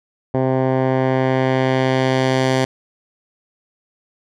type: tone with low-pass filter sweep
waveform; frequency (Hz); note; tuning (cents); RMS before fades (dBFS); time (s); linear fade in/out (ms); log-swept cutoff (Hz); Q
10% pulse; 130.81; C3; 0; -17; 0.34-2.65; 5; 830 to 6900; 0.75
effects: none